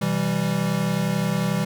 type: chord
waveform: square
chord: C major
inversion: none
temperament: equal with one note detuned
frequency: 128.34 / 164.81 / 196 Hz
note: C3 / E3 / G3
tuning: -33 / 0 / 0 cents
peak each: -29 / -25 / -25 dBFS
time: 0.01-1.65 s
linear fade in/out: 10 ms
effects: none